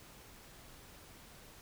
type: silence
effects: pink hiss -56 dBFS RMS until 1.61 s